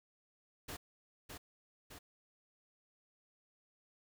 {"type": "noise with echo", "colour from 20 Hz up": "pink", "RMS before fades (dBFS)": -45, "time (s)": [0.68, 0.77], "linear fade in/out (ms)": 10, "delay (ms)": 610, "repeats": 2, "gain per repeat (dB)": -4, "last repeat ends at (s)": 1.99, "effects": []}